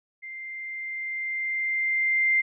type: tone with level ramp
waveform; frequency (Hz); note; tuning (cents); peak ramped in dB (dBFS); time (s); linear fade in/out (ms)
sine; 2093; C7; 0; -36 to -18; 0.22-2.42; 20
effects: none